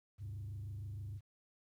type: tone with frequency modulation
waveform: sine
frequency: 100.1 Hz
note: G2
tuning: 37 cents sharp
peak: -40 dBFS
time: 0.18-1.21 s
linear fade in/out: 50 ms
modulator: 26.4 Hz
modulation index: 0.65
effects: tanh soft clip ceiling -39 dBFS + 12-bit

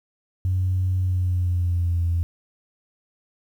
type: tone with pitch glide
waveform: sine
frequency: 92.5 to 85.31 Hz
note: F#2 to F2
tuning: 0 to -40 cents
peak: -18 dBFS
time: 0.45-2.23 s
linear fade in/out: 0 ms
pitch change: -140 cents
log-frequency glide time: 0.99-2.04 s
effects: tanh soft clip ceiling -15 dBFS + 9-bit

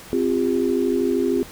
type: chord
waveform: sine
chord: C suspended fourth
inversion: none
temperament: equal with one note detuned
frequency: 261.6 / 349.2 / 402.1 Hz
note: C4 / F4 / G4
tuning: 0 / 0 / +44 cents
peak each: -22 dBFS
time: 0.13-1.43 s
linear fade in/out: 0 ms
effects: pink hiss -41 dBFS RMS until 1.51 s

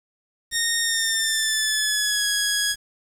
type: tone with pitch glide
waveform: 10% pulse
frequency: 1848 to 1665.5 Hz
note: A#6 to G#6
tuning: -16 to +4 cents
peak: -11 dBFS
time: 0.51-2.76 s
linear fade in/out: 50 ms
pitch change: -180 cents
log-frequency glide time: 0.81-2.26 s
effects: low-pass 11000 Hz 12 dB/octave + 7-bit

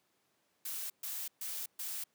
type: noise bursts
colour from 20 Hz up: blue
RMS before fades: -40 dBFS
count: 4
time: 0.65-2.04 s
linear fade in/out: 5 ms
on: 250 ms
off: 130 ms
effects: pink hiss -75 dBFS RMS until 2.14 s + high-pass 200 Hz 12 dB/octave

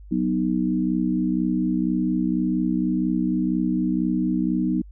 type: chord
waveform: sine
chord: B major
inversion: second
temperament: equal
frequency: 185 / 246.9 / 311.1 Hz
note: F#3 / B3 / D#4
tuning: 0 / 0 / 0 cents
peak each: -24 dBFS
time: 0.11-4.82 s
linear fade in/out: 10 ms
effects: added 50 Hz sine -40 dBFS peak until 4.91 s

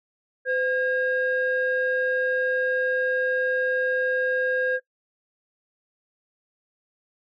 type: tone pair together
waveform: sine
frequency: 510.9 / 1622 Hz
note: C5 / G#6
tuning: -41 / -41 cents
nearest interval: octave + minor sixth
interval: 2000 cents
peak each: -23 dBFS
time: 0.45-4.8 s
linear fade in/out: 50 ms
effects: noise-tail reverb RT60 0.1 s tail -20 dB re dry + tanh soft clip ceiling -15 dBFS

